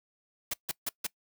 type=noise bursts; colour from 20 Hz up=white; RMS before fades=-32 dBFS; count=4; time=0.51-1.068 s; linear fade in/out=5 ms; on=27 ms; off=150 ms; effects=noise-tail reverb RT60 0.1 s tail -23 dB re dry